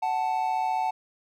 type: tone pair together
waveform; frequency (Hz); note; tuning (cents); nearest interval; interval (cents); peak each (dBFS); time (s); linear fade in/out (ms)
triangle; 745.4 / 880; F#5 / A5; +13 / 0; minor third; 287; -25; 0.02-0.91; 10
effects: none